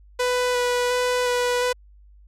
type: tone with vibrato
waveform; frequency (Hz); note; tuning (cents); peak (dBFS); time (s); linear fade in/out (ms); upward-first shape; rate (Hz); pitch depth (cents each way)
sawtooth; 493.9; B4; 0; -16; 0.19-1.73; 10; square; 1.4; 10
effects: added 50 Hz sine -47 dBFS peak until 2.27 s + low-pass 10000 Hz 12 dB/octave